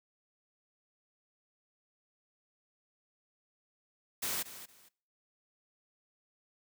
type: noise with echo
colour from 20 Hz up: white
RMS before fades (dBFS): -35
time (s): 4.22-4.43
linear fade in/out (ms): 10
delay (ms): 230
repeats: 2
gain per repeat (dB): -13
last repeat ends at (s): 4.89
effects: noise-tail reverb RT60 0.5 s tail -23 dB re dry + high-pass 100 Hz 12 dB/octave